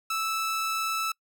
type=tone; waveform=sawtooth; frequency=1314 Hz; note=E6; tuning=6 cents flat; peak=-23 dBFS; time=0.1-1.12 s; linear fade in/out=5 ms; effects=noise-tail reverb RT60 0.1 s tail -26 dB re dry